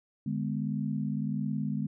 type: chord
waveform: sine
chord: G# diminished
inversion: second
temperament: just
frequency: 149.51 / 207.7 / 249.2 Hz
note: D3 / G#3 / B3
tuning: +31 / 0 / +16 cents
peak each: -33 / -32 / -35 dBFS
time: 0.26-1.87 s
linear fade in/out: 5 ms
effects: none